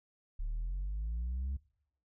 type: linear sweep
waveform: sine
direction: up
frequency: 34.65 to 69.3 Hz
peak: -31 dBFS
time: 0.39-1.57 s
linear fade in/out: 10 ms
effects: noise-tail reverb RT60 0.7 s tail -22 dB re dry + tanh soft clip ceiling -32 dBFS